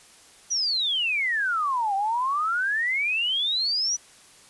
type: exponential two-way sweep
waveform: sine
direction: down then up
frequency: 6000 to 769 to 6000 Hz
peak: -22 dBFS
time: 0.5-3.97 s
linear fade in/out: 20 ms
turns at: 1.95 s
effects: white hiss -52 dBFS RMS until 4.49 s + resampled to 24000 Hz